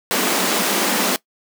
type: high-pass noise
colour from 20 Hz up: pink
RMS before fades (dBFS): -19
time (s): 0.11-1.16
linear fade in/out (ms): 0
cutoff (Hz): 180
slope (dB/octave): 96
effects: noise-tail reverb RT60 0.1 s tail -20 dB re dry